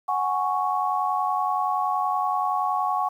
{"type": "chord", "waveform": "sine", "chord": "F# suspended second", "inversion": "none", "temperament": "equal", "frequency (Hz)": [740, 830.6, 1108.7], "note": ["F#5", "G#5", "C#6"], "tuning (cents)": [0, 0, 0], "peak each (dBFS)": [-26, -27, -25], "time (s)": [0.08, 3.09], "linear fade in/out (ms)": 10, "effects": ["9-bit"]}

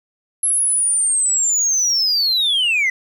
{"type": "linear sweep", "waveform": "sine", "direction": "down", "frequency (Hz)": [11100, 1975.5], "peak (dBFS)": -12, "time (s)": [0.43, 2.9], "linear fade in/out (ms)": 5, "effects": ["tanh soft clip ceiling -13 dBFS", "8-bit"]}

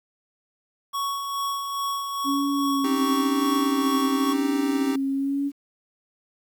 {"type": "tone with tremolo", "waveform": "square", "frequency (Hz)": 1114, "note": "C#6", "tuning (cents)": 8, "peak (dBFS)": -25, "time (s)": [0.93, 4.34], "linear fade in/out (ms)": 20, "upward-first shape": "sine", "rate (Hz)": 2.4, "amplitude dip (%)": 40}
{"type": "tone with vibrato", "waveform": "sine", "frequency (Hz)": 277.2, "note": "C#4", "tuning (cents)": 0, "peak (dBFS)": -22, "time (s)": [2.24, 5.52], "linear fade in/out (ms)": 50, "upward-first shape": "sine", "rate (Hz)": 0.98, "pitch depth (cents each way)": 34}
{"type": "chord", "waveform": "square", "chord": "C minor", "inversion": "none", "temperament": "equal", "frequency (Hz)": [261.6, 311.1, 392], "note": ["C4", "Eb4", "G4"], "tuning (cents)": [0, 0, 0], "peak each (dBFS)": -31, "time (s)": [2.84, 4.96], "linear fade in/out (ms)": 5}
{"effects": ["9-bit"]}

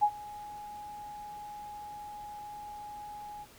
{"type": "tone with ADSR envelope", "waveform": "sine", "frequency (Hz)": 833, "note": "G#5", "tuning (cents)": 5, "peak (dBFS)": -19, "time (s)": [0.01, 3.46], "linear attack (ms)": 24, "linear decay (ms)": 65, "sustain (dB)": -22, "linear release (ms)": 36, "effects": ["pink hiss -56 dBFS RMS until 3.58 s"]}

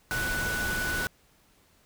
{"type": "tone in noise", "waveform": "sine", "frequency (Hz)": 1483, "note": "F#6", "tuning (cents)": 4, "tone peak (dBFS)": -29, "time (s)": [0.11, 1.07], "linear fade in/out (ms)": 0, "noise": "pink", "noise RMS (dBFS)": -33, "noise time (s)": [0.11, 1.07], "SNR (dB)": 1, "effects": ["pink hiss -63 dBFS RMS until 1.85 s"]}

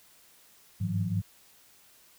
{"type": "tone cluster", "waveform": "sine", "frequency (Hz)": [99.4, 104.7, 161.1, 179.6], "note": ["G2", "G#2", "E3", "F3"], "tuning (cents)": [25, 15, -39, 49], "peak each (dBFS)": [-35, -30, -35, -32], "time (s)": [0.8, 1.22], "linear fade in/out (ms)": 20, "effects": ["white hiss -59 dBFS RMS until 2.18 s"]}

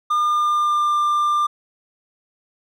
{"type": "tone with pitch glide", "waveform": "triangle", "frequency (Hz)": [1208, 1192.1], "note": ["D6", "D6"], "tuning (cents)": [48, 26], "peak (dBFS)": -14, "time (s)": [0.1, 1.47], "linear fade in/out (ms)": 10, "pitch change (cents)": -22, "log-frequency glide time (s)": [0.2, 0.98], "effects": []}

